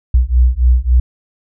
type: beating tone pair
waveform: sine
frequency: 60 / 63.6 Hz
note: B1 / C2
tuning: -49 / -48 cents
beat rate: 3.6 Hz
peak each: -11 dBFS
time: 0.14-1 s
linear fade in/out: 5 ms
effects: none